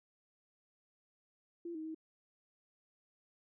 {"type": "tone with pitch steps", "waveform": "sine", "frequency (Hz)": [341.2, 315, 318.3], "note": ["F4", "D#4", "D#4"], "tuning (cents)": [-40, 21, 39], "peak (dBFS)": -40, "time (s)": [1.65, 1.947], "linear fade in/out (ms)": 5, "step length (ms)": 99, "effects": []}